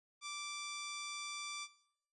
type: tone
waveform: 10% pulse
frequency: 1172 Hz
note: D6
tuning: 4 cents flat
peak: -34 dBFS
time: 0.21-1.68 s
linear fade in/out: 50 ms
effects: noise-tail reverb RT60 0.7 s tail -17 dB re dry + resampled to 24000 Hz